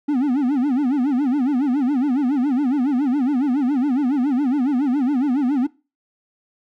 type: tone with vibrato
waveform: triangle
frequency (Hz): 268.9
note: C4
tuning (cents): +47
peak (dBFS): -14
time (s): 0.08-5.67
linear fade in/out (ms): 10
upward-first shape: sine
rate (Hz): 7.2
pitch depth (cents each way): 190
effects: noise-tail reverb RT60 0.3 s tail -21 dB re dry